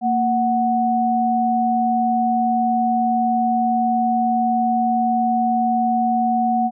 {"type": "tone pair together", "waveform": "sine", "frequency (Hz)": [230.4, 740], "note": ["A#3", "F#5"], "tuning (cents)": [-20, 0], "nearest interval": "octave + minor sixth", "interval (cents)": 2020, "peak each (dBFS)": [-20, -17], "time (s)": [0.01, 6.71], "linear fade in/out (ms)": 50, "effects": []}